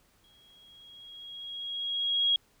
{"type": "tone with exponential growth", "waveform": "sine", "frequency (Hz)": 3295, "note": "G#7", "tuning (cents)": -14, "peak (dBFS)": -21, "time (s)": [0.24, 2.36], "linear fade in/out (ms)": 2, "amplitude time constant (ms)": 460, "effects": ["pink hiss -66 dBFS RMS until 2.6 s"]}